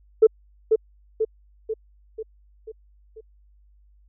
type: tone with echo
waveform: sine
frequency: 440 Hz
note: A4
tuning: in tune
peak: -8 dBFS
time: 0.22-0.27 s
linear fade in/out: 10 ms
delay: 490 ms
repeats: 6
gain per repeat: -5 dB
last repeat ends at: 3.21 s
effects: tanh soft clip ceiling -4 dBFS + added 50 Hz sine -53 dBFS peak until 4.08 s